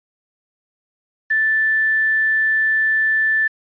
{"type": "tone with quantisation", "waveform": "sine", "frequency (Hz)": 1760, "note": "A6", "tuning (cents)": 0, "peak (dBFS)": -14, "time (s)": [1.3, 3.48], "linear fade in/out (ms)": 10, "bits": 7, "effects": ["resampled to 11025 Hz"]}